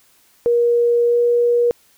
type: tone with pitch glide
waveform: sine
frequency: 474.9 to 478.2 Hz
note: A#4 to A#4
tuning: +32 to +44 cents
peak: -12 dBFS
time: 0.46-1.71 s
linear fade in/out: 0 ms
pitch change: +12 cents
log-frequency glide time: 1.06-1.18 s
effects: white hiss -55 dBFS RMS until 1.97 s